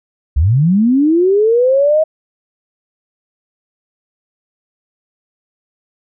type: linear sweep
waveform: sine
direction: up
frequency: 61.7 to 639 Hz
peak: -8 dBFS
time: 0.36-2.04 s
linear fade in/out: 10 ms
effects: none